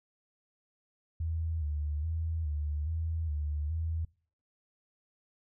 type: tone with vibrato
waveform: sine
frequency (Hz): 77.78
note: D#2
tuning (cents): 0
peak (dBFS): -30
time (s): 1.2-4.05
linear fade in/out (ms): 5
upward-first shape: square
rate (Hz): 1.2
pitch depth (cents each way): 76
effects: noise-tail reverb RT60 0.5 s tail -25 dB re dry